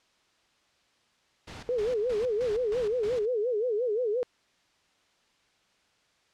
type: noise with tremolo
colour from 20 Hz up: pink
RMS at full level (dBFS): -42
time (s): 1.47-3.26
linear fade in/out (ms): 10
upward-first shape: square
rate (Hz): 3.2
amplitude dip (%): 75
type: tone with vibrato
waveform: sine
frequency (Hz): 457.1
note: A#4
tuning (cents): -34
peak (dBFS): -25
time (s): 1.69-4.23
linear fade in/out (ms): 0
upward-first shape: sine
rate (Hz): 5.7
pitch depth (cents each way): 190
effects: white hiss -67 dBFS RMS until 6.33 s + low-pass 5000 Hz 12 dB/octave